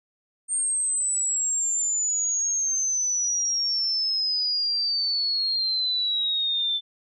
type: exponential sweep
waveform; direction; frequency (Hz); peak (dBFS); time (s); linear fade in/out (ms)
sine; down; 8700 to 3520; -22; 0.48-6.81; 50
effects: none